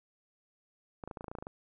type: clicks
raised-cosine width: 1 ms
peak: -27 dBFS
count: 12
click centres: 1.038 / 1.076 / 1.112 / 1.172 / 1.209 / 1.243 / 1.282 / 1.315 / 1.352 / 1.386 / 1.425 / 1.469 s
effects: none